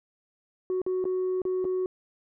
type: tone with dropouts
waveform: sine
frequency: 370 Hz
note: F#4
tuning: in tune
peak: -23 dBFS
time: 0.7-1.86 s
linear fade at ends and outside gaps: 1 ms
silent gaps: 0.817-0.864 / 1.042-1.053 / 1.418-1.452 / 1.644-1.651 s
effects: tanh soft clip ceiling -23 dBFS